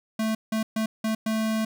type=tone bursts at uneven times; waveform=square; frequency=220 Hz; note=A3; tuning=in tune; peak=-24 dBFS; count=5; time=0.19-0.35 / 0.52-0.63 / 0.76-0.86 / 1.04-1.15 / 1.26-1.65 s; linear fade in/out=5 ms; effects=none

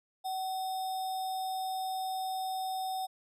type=tone with sample-and-hold; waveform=sine; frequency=755 Hz; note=F#5; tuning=35 cents sharp; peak=-32 dBFS; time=0.24-3.07 s; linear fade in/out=20 ms; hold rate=4410 Hz; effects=resampled to 32000 Hz

